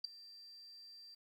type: tone with ADSR envelope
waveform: sine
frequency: 4699 Hz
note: D8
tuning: in tune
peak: -32 dBFS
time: 0.04-1.15 s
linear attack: 7 ms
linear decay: 7 ms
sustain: -21 dB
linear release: 10 ms
effects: 12-bit